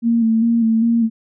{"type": "tone with vibrato", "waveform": "sine", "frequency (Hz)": 228.2, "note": "A#3", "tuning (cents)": -37, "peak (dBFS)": -12, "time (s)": [0.02, 1.1], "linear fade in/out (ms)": 50, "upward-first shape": "square", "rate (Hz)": 2.5, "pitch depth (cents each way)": 31, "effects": []}